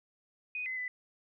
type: tone with pitch steps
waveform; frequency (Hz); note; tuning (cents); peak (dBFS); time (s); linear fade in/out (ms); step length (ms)
sine; 2491 / 2040 / 1998; D#7 / C7 / B6; +1 / -44 / +20; -34; 0.55-0.88; 2; 110
effects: none